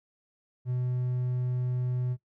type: tone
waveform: triangle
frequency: 125.1 Hz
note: B2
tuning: 23 cents sharp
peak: -25 dBFS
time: 0.65-2.17 s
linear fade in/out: 50 ms
effects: noise-tail reverb RT60 0.1 s tail -17 dB re dry